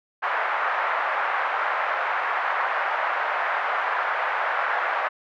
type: band-pass noise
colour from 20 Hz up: white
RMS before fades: -25 dBFS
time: 0.22-5.09 s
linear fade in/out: 20 ms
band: 650 to 1700 Hz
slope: 24 dB/octave
effects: none